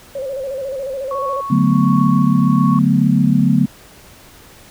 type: tone with vibrato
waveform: sine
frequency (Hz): 538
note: C5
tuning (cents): +48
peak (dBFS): -21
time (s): 0.15-1.41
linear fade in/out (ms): 5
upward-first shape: square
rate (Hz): 14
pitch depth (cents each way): 59
type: tone with tremolo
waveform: sine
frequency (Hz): 1108.7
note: C#6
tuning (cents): 0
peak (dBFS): -19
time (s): 1.11-2.79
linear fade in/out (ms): 2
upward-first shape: triangle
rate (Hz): 1.4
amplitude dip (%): 60
type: chord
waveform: sine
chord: B minor seventh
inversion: first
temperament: equal with one note detuned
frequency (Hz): 146.16 / 185 / 220 / 246.9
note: D3 / F#3 / A3 / B3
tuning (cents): -8 / 0 / 0 / 0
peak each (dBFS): -16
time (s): 1.5-3.66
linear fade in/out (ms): 10
effects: pink hiss -43 dBFS RMS until 4.7 s